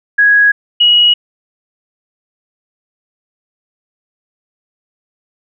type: tone pair in turn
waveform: sine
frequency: 1661.2 / 2906 Hz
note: G#6 / F#7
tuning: 0 / -32 cents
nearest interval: minor seventh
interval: 968 cents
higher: second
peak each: -5 dBFS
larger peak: neither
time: 0.18-0.52 / 0.8-1.14 s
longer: neither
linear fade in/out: 10 ms
effects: none